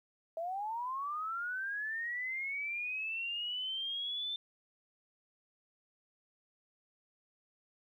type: linear sweep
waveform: sine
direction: up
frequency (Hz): 641 to 3566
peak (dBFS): -35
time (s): 0.37-4.36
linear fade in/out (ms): 2
effects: 12-bit